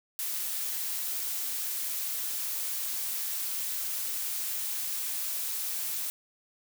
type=noise; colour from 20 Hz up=blue; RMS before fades=-33 dBFS; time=0.19-6.1 s; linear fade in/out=0 ms; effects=none